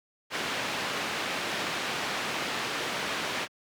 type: low-pass noise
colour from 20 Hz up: white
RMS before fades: -32 dBFS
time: 0.3-3.48 s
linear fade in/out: 50 ms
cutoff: 2900 Hz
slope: 12 dB/octave
effects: high-pass 150 Hz 12 dB/octave